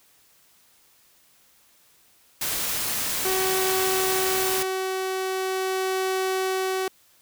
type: noise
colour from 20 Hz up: white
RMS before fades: -27 dBFS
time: 2.41-4.63 s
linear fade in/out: 5 ms
type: tone with tremolo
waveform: sawtooth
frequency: 377.6 Hz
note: F#4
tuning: 35 cents sharp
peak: -19 dBFS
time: 3.25-6.88 s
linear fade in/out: 2 ms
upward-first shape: sine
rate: 0.42 Hz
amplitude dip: 25%
effects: white hiss -59 dBFS RMS until 7.21 s